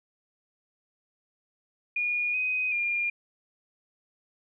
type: tone with pitch steps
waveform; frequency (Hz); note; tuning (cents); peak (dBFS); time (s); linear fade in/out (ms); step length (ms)
sine; 2439 / 2507 / 2408; D#7 / D#7 / D7; -35 / +12 / +43; -25; 1.96-3.1; 5; 380
effects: none

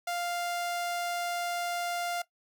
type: tone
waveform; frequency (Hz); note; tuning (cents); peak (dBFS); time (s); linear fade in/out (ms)
sawtooth; 698.5; F5; 0; -27; 0.07-2.22; 5
effects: noise-tail reverb RT60 0.1 s tail -17 dB re dry

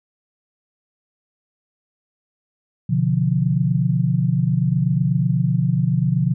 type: chord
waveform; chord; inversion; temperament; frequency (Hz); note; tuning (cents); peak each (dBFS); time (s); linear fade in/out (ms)
sine; B diminished; none; equal with one note detuned; 126.14 / 146.83 / 174.61; B2 / D3 / F3; +37 / 0 / 0; -20; 2.89-6.34; 10
effects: none

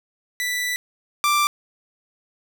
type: tone pair in turn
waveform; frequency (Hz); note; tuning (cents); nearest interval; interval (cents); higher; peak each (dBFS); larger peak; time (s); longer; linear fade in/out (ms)
sawtooth; 1975.5 / 1178; B6 / D6; 0 / +5; major sixth; 895; first; -19 / -13; second; 0.4-0.76 / 1.24-1.47; first; 0
effects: none

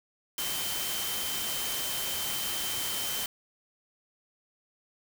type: tone in noise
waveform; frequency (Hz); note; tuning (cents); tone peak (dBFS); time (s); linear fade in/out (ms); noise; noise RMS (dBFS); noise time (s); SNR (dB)
sine; 3100; G7; -20; -37; 0.38-3.26; 2; white; -33; 0.38-3.26; -7
effects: none

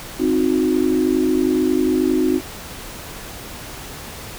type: chord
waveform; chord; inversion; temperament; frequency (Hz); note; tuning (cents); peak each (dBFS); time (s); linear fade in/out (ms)
sine; C diminished; none; equal with one note detuned; 261.6 / 311.1 / 363.8; C4 / Eb4 / Gb4; 0 / 0 / -29; -19; 0.18-2.41; 50
effects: pink hiss -34 dBFS RMS until 4.38 s

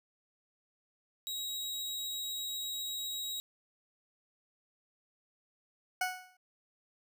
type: tone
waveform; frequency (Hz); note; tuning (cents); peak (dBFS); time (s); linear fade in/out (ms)
sawtooth; 3823; A#7; +43; -33; 1.27-3.4; 0
type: tone with exponential decay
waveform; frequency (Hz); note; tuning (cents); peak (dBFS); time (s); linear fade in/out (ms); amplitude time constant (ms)
20% pulse; 737; F#5; -7; -23; 6.01-6.37; 5; 77
effects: none

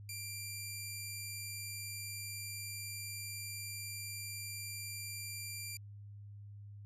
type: tone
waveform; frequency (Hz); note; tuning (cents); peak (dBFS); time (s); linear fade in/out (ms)
10% pulse; 2370; D7; +15; -33; 0.09-5.77; 2
effects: added 102 Hz sine -48 dBFS peak until 6.85 s + resampled to 32000 Hz

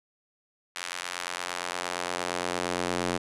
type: tone with high-pass filter sweep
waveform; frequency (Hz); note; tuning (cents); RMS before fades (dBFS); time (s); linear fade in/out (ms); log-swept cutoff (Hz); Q
square; 44.32; F1; +26; -32; 0.75-3.18; 10; 1700 to 270; 0.74
effects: resampled to 24000 Hz

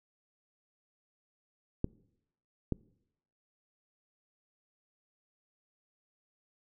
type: clicks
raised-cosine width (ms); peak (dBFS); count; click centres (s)
3; -16 / -17; 2; 1.844 / 2.723
effects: noise-tail reverb RT60 0.8 s tail -24 dB re dry

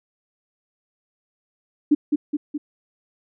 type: tone with echo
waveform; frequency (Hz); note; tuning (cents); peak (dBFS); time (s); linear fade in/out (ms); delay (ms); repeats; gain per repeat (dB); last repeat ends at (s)
sine; 295.1; D4; +8; -11; 1.91-1.95; 10; 210; 3; -4; 2.58
effects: none

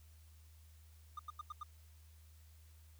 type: tone bursts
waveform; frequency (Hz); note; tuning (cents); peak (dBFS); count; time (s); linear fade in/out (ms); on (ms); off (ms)
triangle; 1214; D#6; -43; -40; 5; 1.17-1.633; 5; 23; 87
effects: added 78 Hz sine -58 dBFS peak until 2.99 s + white hiss -70 dBFS RMS until 2.99 s

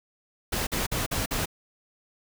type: noise bursts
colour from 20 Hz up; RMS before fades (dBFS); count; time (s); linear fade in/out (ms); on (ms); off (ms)
pink; -28; 5; 0.52-1.458; 10; 150; 47
effects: none

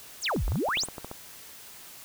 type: exponential two-way sweep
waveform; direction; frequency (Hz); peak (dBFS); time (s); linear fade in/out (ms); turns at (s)
sine; down then up; 11175 to 36.11 to 11175; -25; 0.21-0.87; 50; 0.45
type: clicks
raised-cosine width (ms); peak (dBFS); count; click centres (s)
1; -23; 11; 0.363 / 0.48 / 0.52 / 0.557 / 0.687 / 0.772 / 0.835 / 0.886 / 0.982 / 1.046 / 1.114
effects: white hiss -47 dBFS RMS until 2.04 s

